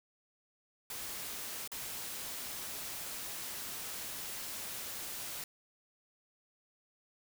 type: noise with dropouts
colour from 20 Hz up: white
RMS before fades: -42 dBFS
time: 0.9-5.44 s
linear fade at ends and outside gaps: 2 ms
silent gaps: 1.676-1.717 s
effects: none